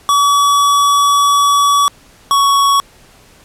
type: tone pair in turn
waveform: square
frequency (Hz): 1140 / 1117.2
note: C#6 / C#6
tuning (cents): +48 / +13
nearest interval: unison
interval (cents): 35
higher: first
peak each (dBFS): -9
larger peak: neither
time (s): 0.09-1.88 / 2.31-2.8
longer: first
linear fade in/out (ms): 0
effects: pink hiss -45 dBFS RMS until 3.44 s + low-pass 12000 Hz 12 dB/octave